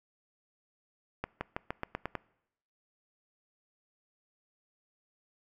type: accelerating click train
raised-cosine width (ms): 0.5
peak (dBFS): -18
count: 8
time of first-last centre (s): 1.24-2.153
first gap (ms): 170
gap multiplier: 0.91
effects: noise-tail reverb RT60 0.8 s tail -23 dB re dry